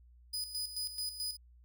sawtooth tone with tremolo, 4978 Hz, D#8, in tune, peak -32 dBFS, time 0.33-1.37 s, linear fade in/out 10 ms, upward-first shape square, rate 4.6 Hz, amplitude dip 65%, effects added 60 Hz sine -57 dBFS peak until 1.64 s

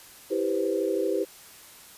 sine chord, C major seventh, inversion first, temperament just, 327 / 392.4 / 490.5 / 523.3 Hz, E4 / G4 / B4 / C5, -14 / +2 / -12 / 0 cents, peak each -30 / -27 / -30 / -31 dBFS, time 0.3-1.25 s, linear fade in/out 20 ms, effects white hiss -49 dBFS RMS until 1.97 s + resampled to 32000 Hz

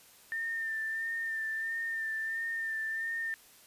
sine tone with vibrato, 1800 Hz, A6, 39 cents sharp, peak -32 dBFS, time 0.32-3.34 s, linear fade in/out 0 ms, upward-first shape sine, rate 1.5 Hz, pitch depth 27 cents each way, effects white hiss -58 dBFS RMS until 3.66 s + resampled to 32000 Hz

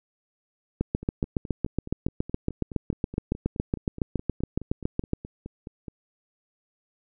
two click trains, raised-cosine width 3 ms, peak -24 / -11 dBFS, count 24 / 32, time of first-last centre 1.03-5.882 / 0.81-5.134 s, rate 4.74 / 7.17 Hz, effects none

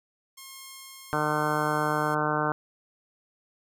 5% pulse tone with tremolo, 1073 Hz, C6, 43 cents sharp, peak -30 dBFS, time 0.37-2.15 s, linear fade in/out 10 ms, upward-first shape sine, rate 0.99 Hz, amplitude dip 25%
harmonic tone, 151.4 Hz, D#3, 47 cents flat, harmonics 1 / 2 / 3 / 4 / 5 / 6 / 7 / 8 / 9 / 10, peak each -33 / -33 / -33 / -33 / -33 / -33 / -33 / -33 / -33 / -33 dBFS, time 1.13-2.52 s, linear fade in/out 0 ms
effects none

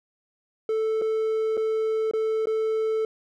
triangle tone with dropouts, 440 Hz, A4, in tune, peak -20 dBFS, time 0.69-3.05 s, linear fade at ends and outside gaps 2 ms, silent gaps 1.015-1.019 / 1.57-1.575 / 2.112-2.135 / 2.457-2.47 s, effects none

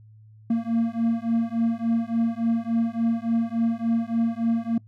triangle beating tone pair, 228.2 / 231.7 Hz, A#3 / A#3, -37 / -10 cents, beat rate 3.5 Hz, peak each -22 dBFS, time 0.5-4.78 s, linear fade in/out 5 ms, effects noise-tail reverb RT60 0.1 s tail -23 dB re dry + added 108 Hz sine -47 dBFS peak until 4.87 s

